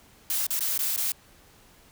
blue noise with dropouts, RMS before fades -27 dBFS, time 0.3-1.12 s, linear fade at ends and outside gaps 2 ms, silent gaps 0.467-0.504 / 0.594-0.606 / 0.778-0.79 / 0.963-0.976 s, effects pink hiss -56 dBFS RMS until 1.91 s

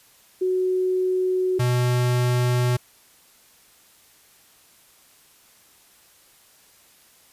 sine / square tone pair in turn, 370 / 123.47 Hz, F#4 / B2, 0 / 0 cents, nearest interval octave + perfect fifth, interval 1900 cents, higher first, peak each -19 dBFS, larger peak neither, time 0.41-1.59 / 1.59-2.77 s, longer neither, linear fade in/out 10 ms, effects white hiss -55 dBFS RMS until 7.32 s + resampled to 32000 Hz

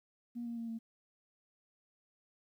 sine tone with pitch steps, 238.2 / 234.4 / 230.6 / 226.9 Hz, A#3 / A#3 / A#3 / A#3, +38 / +10 / -19 / -47 cents, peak -37 dBFS, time 0.35-0.79 s, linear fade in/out 20 ms, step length 110 ms, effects tanh soft clip ceiling -33 dBFS + 12-bit

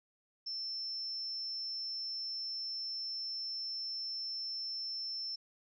sine tone, 5340 Hz, E8, 22 cents sharp, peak -37 dBFS, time 0.46-5.36 s, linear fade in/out 10 ms, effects none

